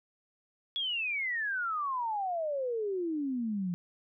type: exponential sweep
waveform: sine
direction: down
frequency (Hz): 3400 to 170.7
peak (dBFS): -30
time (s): 0.76-3.74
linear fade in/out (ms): 0
effects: none